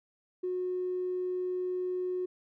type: tone with tanh clipping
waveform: triangle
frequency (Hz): 364.6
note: F#4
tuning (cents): -25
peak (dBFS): -30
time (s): 0.43-2.26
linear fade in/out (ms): 10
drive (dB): 4
effects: none